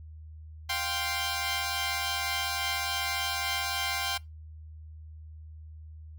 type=chord; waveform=10% pulse; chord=F suspended second; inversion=none; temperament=equal; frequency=698.5 / 784 / 1046.5 Hz; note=F5 / G5 / C6; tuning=0 / 0 / 0 cents; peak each=-28 / -24 / -25 dBFS; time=0.69-4.18 s; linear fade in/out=10 ms; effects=noise-tail reverb RT60 0.2 s tail -23 dB re dry + added 78 Hz sine -43 dBFS peak until 6.18 s